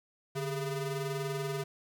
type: ring-modulated tone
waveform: 35% pulse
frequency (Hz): 274.5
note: C#4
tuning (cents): -17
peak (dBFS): -28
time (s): 0.35-1.64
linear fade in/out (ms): 10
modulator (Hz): 127
effects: none